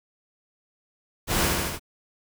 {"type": "noise with echo", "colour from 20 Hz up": "pink", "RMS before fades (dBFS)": -24, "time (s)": [1.27, 1.5], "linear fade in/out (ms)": 50, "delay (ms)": 74, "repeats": 4, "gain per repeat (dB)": -2, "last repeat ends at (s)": 1.796, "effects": []}